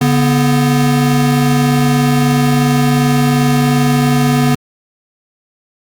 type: tone pair together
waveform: square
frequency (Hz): 143.2 / 246.2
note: D3 / B3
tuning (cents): -43 / -5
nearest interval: major sixth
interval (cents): 938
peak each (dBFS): -13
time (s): 0.01-4.55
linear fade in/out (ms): 5
effects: Opus 48 kbps